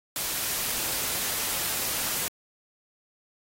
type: noise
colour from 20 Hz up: white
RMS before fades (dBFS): -29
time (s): 0.16-2.28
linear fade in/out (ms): 0
effects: AAC 48 kbps

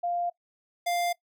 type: tone pair in turn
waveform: sine / square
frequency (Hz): 698.5 / 698.5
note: F5 / F5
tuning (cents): 0 / 0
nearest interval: unison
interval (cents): 0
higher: neither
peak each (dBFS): -26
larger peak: neither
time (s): 0.03-0.3 / 0.86-1.13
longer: neither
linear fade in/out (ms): 10
effects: noise-tail reverb RT60 0.1 s tail -20 dB re dry

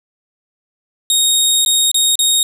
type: tone with dropouts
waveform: 20% pulse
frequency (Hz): 3735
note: A#7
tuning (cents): +3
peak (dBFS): -5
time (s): 1.1-2.43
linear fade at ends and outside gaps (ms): 1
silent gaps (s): 1.649-1.661 / 1.915-1.944 / 2.155-2.191
effects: none

